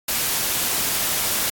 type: noise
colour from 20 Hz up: white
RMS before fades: -22 dBFS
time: 0.08-1.5 s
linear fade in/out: 5 ms
effects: AAC 64 kbps